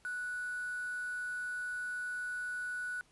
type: tone with quantisation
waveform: sine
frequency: 1476 Hz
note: F#6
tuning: 5 cents flat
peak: -36 dBFS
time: 0.05-3.01 s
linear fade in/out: 0 ms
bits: 8
effects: pink hiss -67 dBFS RMS until 3.11 s + resampled to 24000 Hz

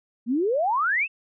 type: exponential sweep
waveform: sine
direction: up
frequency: 220 to 2753 Hz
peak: -20 dBFS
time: 0.26-1.08 s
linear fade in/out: 50 ms
effects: none

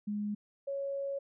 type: tone pair in turn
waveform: sine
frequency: 207.7 / 554.5 Hz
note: G#3 / C#5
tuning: 0 / 0 cents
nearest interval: octave + perfect fourth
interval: 1700 cents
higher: second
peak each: -32 / -33 dBFS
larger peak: first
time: 0.07-0.35 / 0.67-1.19 s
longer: second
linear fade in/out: 10 ms
effects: none

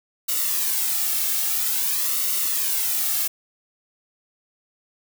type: noise with flanger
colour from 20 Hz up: blue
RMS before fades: -23 dBFS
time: 0.28-3.28 s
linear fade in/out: 10 ms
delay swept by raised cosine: 1.2 to 2.07 ms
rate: 0.5 Hz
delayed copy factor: -0.6
effects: none

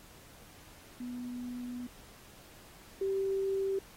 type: tone pair in turn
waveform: sine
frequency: 245.8 / 388.6 Hz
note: B3 / G4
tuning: -8 / -15 cents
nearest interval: minor sixth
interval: 793 cents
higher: second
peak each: -37 / -29 dBFS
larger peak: second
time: 1-1.87 / 3.01-3.79 s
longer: first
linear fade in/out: 5 ms
effects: pink hiss -56 dBFS RMS until 3.96 s + AAC 48 kbps

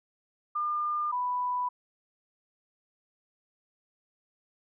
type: tone pair in turn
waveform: sine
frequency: 1204 / 990.3 Hz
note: D6 / B5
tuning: +43 / +4 cents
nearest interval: minor third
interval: 339 cents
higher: first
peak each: -27 dBFS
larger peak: neither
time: 0.55-1.12 / 1.12-1.69 s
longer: neither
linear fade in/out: 10 ms
effects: none

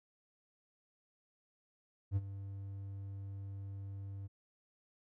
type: tone with ADSR envelope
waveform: triangle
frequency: 98.4 Hz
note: G2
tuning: 7 cents sharp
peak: -26 dBFS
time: 2.11-4.28 s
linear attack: 54 ms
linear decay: 36 ms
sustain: -14 dB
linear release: 21 ms
effects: none

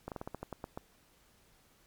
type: slowing click train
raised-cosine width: 1 ms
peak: -25 dBFS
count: 10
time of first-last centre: 0.08-0.775 s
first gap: 38 ms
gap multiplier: 1.17
effects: pink hiss -66 dBFS RMS until 1.86 s + MP3 96 kbps

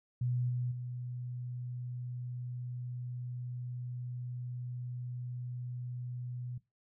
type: tone with level steps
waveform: sine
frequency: 123.47 Hz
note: B2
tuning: in tune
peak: -30 / -32 / -38 dBFS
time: 0.21-6.58 s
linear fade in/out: 5 ms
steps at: 0.49 / 0.71 s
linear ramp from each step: 10 ms
effects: noise-tail reverb RT60 0.2 s tail -17 dB re dry

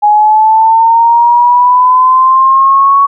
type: linear sweep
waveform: sine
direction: up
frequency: 830.6 to 1120 Hz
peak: -3 dBFS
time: 0.02-3.07 s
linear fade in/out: 20 ms
effects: none

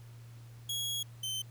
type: tone pair in turn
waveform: sawtooth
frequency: 3322 / 3084 Hz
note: G#7 / G7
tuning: 0 / -29 cents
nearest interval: minor second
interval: 129 cents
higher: first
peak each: -30 / -31 dBFS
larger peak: first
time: 0.69-1.03 / 1.23-1.42 s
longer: first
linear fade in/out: 5 ms
effects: added 117 Hz sine -48 dBFS peak until 1.5 s + pink hiss -62 dBFS RMS until 1.5 s

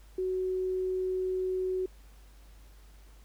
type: tone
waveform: sine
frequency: 371.9 Hz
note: F#4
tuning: 9 cents sharp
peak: -28 dBFS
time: 0.18-1.86 s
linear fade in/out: 5 ms
effects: added 50 Hz sine -51 dBFS peak until 3.24 s + pink hiss -62 dBFS RMS until 3.24 s

